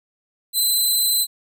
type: tone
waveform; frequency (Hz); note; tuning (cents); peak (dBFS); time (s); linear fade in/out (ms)
15% pulse; 4043; B7; +40; -10; 0.53-1.27; 50
effects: none